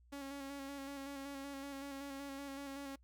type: tone with vibrato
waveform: sawtooth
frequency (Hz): 277.2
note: C#4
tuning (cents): 0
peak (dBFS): -40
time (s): 0.12-2.96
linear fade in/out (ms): 10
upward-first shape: square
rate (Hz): 5.3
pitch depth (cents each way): 25
effects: noise-tail reverb RT60 0.1 s tail -25 dB re dry + added 60 Hz sine -63 dBFS peak until 3.03 s